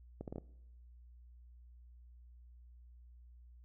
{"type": "accelerating click train", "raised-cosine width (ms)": 2, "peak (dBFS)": -29, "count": 5, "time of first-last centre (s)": [0.21, 0.382], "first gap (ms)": 68, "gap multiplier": 0.7, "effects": ["noise-tail reverb RT60 0.9 s tail -21 dB re dry", "added 60 Hz sine -55 dBFS peak until 3.64 s"]}